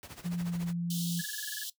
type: noise with tremolo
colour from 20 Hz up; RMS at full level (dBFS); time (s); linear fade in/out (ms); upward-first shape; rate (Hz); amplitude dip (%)
pink; -44; 0.03-0.73; 0; sine; 14; 80
type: tone with pitch glide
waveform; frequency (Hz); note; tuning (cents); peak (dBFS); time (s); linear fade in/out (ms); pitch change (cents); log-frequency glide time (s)
sine; 174.1 to 171.7; F3 to F3; -5 to -29; -30; 0.24-1.22; 20; -24; 0.37-0.6
type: high-pass noise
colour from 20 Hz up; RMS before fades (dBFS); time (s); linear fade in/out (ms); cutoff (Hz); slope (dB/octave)
pink; -39; 0.9-1.7; 5; 3000; 96
type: tone bursts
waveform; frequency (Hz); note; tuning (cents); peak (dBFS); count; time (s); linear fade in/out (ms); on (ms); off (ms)
sine; 1695; G#6; +35; -36; 10; 1.19-1.637; 5; 24; 23
effects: noise-tail reverb RT60 0.1 s tail -17 dB re dry + high-pass 60 Hz 12 dB/octave